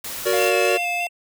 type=noise; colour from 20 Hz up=white; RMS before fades=-31 dBFS; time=0.04-0.49 s; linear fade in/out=5 ms
type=chord; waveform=square; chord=Gb augmented; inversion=none; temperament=equal with one note detuned; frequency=370 / 466.2 / 575.6 Hz; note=Gb4 / Bb4 / D5; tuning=0 / 0 / -35 cents; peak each=-23 dBFS; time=0.25-0.78 s; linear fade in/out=20 ms
type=tone; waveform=square; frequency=703 Hz; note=F5; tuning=11 cents sharp; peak=-26 dBFS; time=0.33-1.07 s; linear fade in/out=2 ms
type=tone with vibrato; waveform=triangle; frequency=2654 Hz; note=E7; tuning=11 cents sharp; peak=-22 dBFS; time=0.36-1.09 s; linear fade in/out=50 ms; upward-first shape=square; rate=3.1 Hz; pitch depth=24 cents each way
effects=none

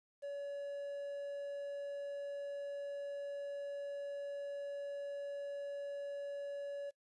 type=tone with quantisation; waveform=triangle; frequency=567 Hz; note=C#5; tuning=39 cents sharp; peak=-38 dBFS; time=0.22-6.91 s; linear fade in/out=20 ms; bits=11; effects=noise-tail reverb RT60 0.1 s tail -21 dB re dry + resampled to 24000 Hz

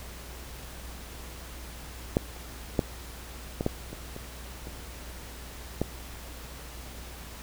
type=clicks; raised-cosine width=2 ms; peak=-8 / -9 / -15 / -11 / -24 / -25 / -28 / -12 dBFS; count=8; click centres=2.169 / 2.792 / 3.609 / 3.664 / 3.93 / 4.164 / 4.671 / 5.816 s; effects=added 60 Hz sine -43 dBFS peak until 7.42 s + pink hiss -45 dBFS RMS until 7.42 s

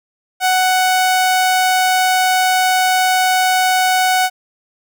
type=tone; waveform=sawtooth; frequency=743 Hz; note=F#5; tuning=7 cents sharp; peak=-8 dBFS; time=0.4-4.3 s; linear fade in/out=50 ms; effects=none

